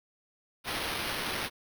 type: noise with sample-and-hold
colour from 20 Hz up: white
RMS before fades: -34 dBFS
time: 0.64-1.5 s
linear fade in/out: 50 ms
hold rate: 7350 Hz
effects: none